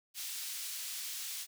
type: high-pass noise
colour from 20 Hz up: pink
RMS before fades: -41 dBFS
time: 0.14-1.47 s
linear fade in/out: 50 ms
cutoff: 3600 Hz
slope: 12 dB/octave
effects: none